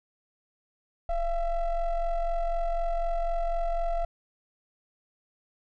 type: ring-modulated tone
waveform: triangle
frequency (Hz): 330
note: E4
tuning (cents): +2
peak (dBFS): -20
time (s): 1.09-4.05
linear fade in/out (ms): 5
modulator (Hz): 352
effects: none